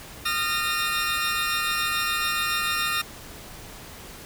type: tone cluster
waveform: 20% pulse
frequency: 1229 / 1381 / 1840 Hz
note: D#6 / F6 / A#6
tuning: -22 / -20 / -23 cents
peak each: -23 dBFS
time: 0.25-3.02 s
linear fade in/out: 10 ms
effects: pink hiss -42 dBFS RMS until 4.25 s